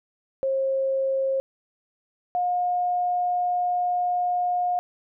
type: tone pair in turn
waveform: sine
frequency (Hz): 536 / 715.5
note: C5 / F5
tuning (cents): +42 / +42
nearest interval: perfect fourth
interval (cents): 500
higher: second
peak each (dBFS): -21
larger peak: neither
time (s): 0.43-1.4 / 2.35-4.79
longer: second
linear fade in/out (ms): 0
effects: none